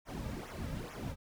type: noise with flanger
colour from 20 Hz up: brown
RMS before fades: -41 dBFS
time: 0.05-1.16 s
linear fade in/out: 50 ms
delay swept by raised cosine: 0.22 to 2.82 ms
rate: 2.3 Hz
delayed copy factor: -0.85
effects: none